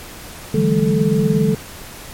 sine tone cluster, 148.7 / 165.6 / 193.1 / 213.9 / 436.7 Hz, D3 / E3 / G3 / A3 / A4, +22 / +8 / -26 / -49 / -13 cents, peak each -19 dBFS, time 0.54-1.55 s, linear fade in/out 5 ms, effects pink hiss -35 dBFS RMS until 2.13 s + MP3 64 kbps

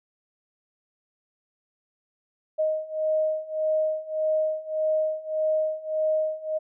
sine beating tone pair, 623 / 624.7 Hz, D#5 / D#5, +2 / +7 cents, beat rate 1.7 Hz, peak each -27 / -25 dBFS, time 2.58-6.59 s, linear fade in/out 20 ms, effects none

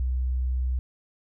sine tone, 63.3 Hz, B1, 43 cents sharp, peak -23 dBFS, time 0-0.79 s, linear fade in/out 0 ms, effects none

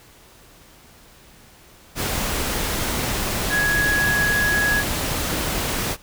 sine tone in noise, 1670 Hz, G#6, 9 cents sharp, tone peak -18 dBFS, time 3.49-4.84 s, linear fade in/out 50 ms, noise pink, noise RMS -24 dBFS, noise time 1.95-5.97 s, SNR +3 dB, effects pink hiss -49 dBFS RMS until 6.02 s

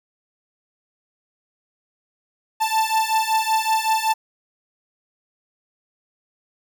45% pulse beating tone pair, 880 / 885.3 Hz, A5 / A5, 0 / +10 cents, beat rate 5.3 Hz, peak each -21 dBFS, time 2.6-4.14 s, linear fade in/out 20 ms, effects none

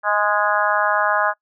harmonic tone with a mistuned harmonic, 207.4 Hz, G#3, 2 cents flat, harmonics 3 / 4 / 5 / 6 / 7 / 8, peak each -23 / -23 / -23 / -23 / -23 / -23 dBFS, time 0.03-1.34 s, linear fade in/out 50 ms, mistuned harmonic 3, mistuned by +16 cents, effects noise-tail reverb RT60 0.1 s tail -22 dB re dry

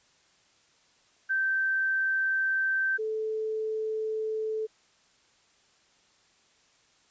sine tone pair in turn, 1556 / 436.6 Hz, G6 / A4, -13 / -13 cents, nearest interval octave + minor seventh, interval 2200 cents, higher first, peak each -24 / -28 dBFS, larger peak first, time 1.29-2.98 / 2.98-4.67 s, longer neither, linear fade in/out 20 ms, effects white hiss -64 dBFS RMS until 7.1 s + resampled to 16000 Hz

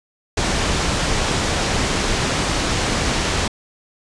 pink low-pass noise, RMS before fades -20 dBFS, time 0.37-3.48 s, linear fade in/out 5 ms, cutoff 7900 Hz, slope 24 dB/octave, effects resampled to 24000 Hz

